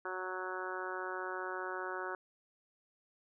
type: harmonic tone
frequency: 185 Hz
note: F#3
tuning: in tune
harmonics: 2 / 3 / 4 / 5 / 6 / 7 / 8 / 9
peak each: -43 / -47 / -48 / -46 / -46 / -46 / -43 / -50 dBFS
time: 0.05-2.15 s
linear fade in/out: 2 ms
effects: none